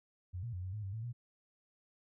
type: tone with pitch steps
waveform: sine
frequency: 90.5 / 118.3 / 90.5 / 93.1 / 106.5 / 96.7 / 111.3 / 120.3 Hz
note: F#2 / A#2 / F#2 / F#2 / G#2 / G2 / A2 / B2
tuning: -38 / +26 / -38 / +11 / +44 / -23 / +20 / -45 cents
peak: -38 dBFS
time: 0.33-1.13 s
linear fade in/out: 20 ms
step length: 100 ms
effects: none